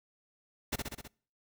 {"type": "noise with echo", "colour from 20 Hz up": "pink", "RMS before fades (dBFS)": -33, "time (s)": [0.72, 0.76], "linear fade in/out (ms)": 10, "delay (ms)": 64, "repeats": 5, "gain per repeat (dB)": -3, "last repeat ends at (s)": 1.08, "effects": ["noise-tail reverb RT60 0.5 s tail -26 dB re dry"]}